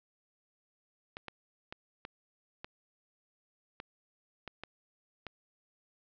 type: clicks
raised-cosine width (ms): 0.3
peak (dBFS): -25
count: 9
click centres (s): 1.169 / 1.283 / 1.725 / 2.051 / 2.645 / 3.801 / 4.477 / 4.636 / 5.267
effects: low-pass 5000 Hz 12 dB/octave